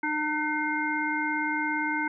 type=harmonic tone; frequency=302.9 Hz; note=D#4; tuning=46 cents flat; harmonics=1 / 3 / 5 / 7; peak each=-31 / -31 / -31 / -31 dBFS; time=0.03-2.08 s; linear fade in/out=5 ms; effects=none